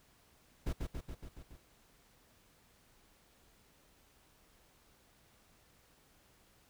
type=noise with echo; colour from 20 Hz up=brown; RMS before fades=-34 dBFS; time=0.66-0.73 s; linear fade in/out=10 ms; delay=140 ms; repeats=6; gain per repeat=-3 dB; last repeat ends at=1.57 s; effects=pink hiss -67 dBFS RMS until 6.69 s